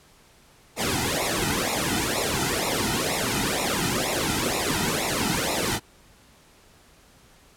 pink noise with flanger, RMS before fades -25 dBFS, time 0.76-5.8 s, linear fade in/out 50 ms, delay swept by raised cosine 0.63 to 1.83 ms, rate 2.1 Hz, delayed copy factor -0.9, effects pink hiss -55 dBFS RMS until 7.56 s + low-pass 12000 Hz 12 dB/octave

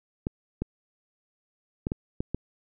clicks, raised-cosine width 3 ms, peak -15 dBFS, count 6, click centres 0.269 / 0.62 / 1.869 / 1.919 / 2.205 / 2.346 s, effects none

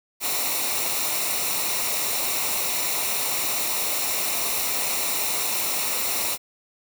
white noise with comb filter, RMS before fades -25 dBFS, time 0.2-6.38 s, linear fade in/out 50 ms, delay 0.62 ms, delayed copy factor -0.6, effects none

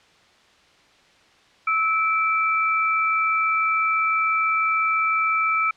sine tone pair together, 1307 / 2329 Hz, E6 / D7, -15 / -15 cents, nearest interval minor seventh, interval 1000 cents, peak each -20 / -22 dBFS, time 1.67-5.71 s, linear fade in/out 5 ms, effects white hiss -55 dBFS RMS until 5.76 s + low-pass 4000 Hz 12 dB/octave

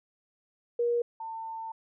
sine tone pair in turn, 475.6 / 897.8 Hz, A#4 / A5, +35 / +35 cents, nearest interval major seventh, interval 1100 cents, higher second, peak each -24 / -35 dBFS, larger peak first, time 0.79-1.02 / 1.2-1.72 s, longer second, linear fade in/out 5 ms, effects none

